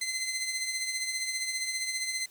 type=tone with tremolo; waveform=15% pulse; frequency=2059 Hz; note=C7; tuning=28 cents flat; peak=-22 dBFS; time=0.01-2.26 s; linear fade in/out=5 ms; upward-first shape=triangle; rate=15 Hz; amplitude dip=55%; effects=white hiss -58 dBFS RMS until 2.3 s